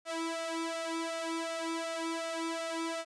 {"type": "tone with flanger", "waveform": "sawtooth", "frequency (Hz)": 328.9, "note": "E4", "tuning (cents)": -4, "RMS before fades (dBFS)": -36, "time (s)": [0.05, 3.05], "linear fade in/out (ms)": 50, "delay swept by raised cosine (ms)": [1.4, 2.21], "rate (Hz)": 2.7, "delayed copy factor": 0.85, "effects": ["resampled to 22050 Hz", "11-bit"]}